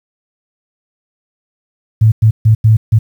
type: tone bursts at uneven times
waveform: sine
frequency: 110 Hz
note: A2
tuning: in tune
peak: -4 dBFS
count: 5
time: 2.01-2.12 / 2.22-2.31 / 2.45-2.55 / 2.64-2.77 / 2.92-2.99 s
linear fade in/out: 10 ms
effects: 7-bit